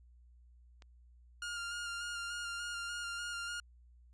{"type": "click", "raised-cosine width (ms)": 0.2, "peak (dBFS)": -38, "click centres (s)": 0.822}
{"type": "tone with vibrato", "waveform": "sawtooth", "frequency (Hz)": 1410, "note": "F6", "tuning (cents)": 16, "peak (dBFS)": -35, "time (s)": [1.42, 3.6], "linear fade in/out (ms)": 2, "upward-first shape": "square", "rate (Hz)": 3.4, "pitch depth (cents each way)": 17}
{"effects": ["added 60 Hz sine -58 dBFS peak until 4.13 s", "resampled to 22050 Hz"]}